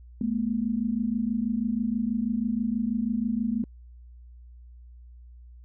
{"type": "tone pair together", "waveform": "sine", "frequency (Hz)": [213.8, 240], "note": ["A3", "B3"], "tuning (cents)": [-49, -49], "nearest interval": "major second", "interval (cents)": 200, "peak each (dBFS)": -27, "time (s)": [0.21, 3.64], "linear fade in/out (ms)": 2, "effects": ["added 60 Hz sine -45 dBFS peak until 5.64 s"]}